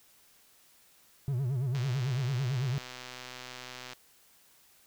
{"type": "tone with vibrato", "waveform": "triangle", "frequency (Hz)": 130, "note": "C3", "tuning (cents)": -11, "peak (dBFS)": -26, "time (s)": [1.28, 2.78], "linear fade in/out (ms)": 0, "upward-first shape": "sine", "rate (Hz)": 9, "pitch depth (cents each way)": 160}
{"type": "click train", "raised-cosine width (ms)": 0.2, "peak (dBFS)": -25, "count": 276, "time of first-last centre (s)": [1.75, 3.933], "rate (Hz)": 126}
{"effects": ["white hiss -62 dBFS RMS until 4.86 s"]}